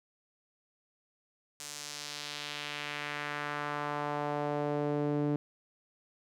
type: tone with band-pass filter sweep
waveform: sawtooth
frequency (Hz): 146.83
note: D3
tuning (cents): 0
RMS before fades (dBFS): -35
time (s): 1.6-5.36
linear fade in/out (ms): 0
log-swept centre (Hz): 7400 to 310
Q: 1.4
effects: none